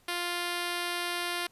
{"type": "tone", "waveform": "5% pulse", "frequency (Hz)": 350, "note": "F4", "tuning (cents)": 4, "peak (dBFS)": -19, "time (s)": [0.08, 1.47], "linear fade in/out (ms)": 5, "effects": ["pink hiss -64 dBFS RMS until 1.51 s", "resampled to 32000 Hz"]}